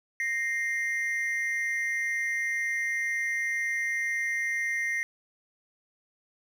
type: ring-modulated tone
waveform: triangle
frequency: 1977 Hz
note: B6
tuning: 1 cent sharp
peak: -22 dBFS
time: 0.2-5.03 s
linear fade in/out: 0 ms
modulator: 121 Hz
effects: none